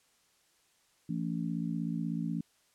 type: harmonic tone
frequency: 56.3 Hz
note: A1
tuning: 40 cents sharp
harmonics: 3 / 4 / 5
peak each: -34 / -36 / -38 dBFS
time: 1.09-2.41 s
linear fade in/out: 5 ms
effects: white hiss -69 dBFS RMS until 2.74 s + low-pass 10000 Hz 12 dB/octave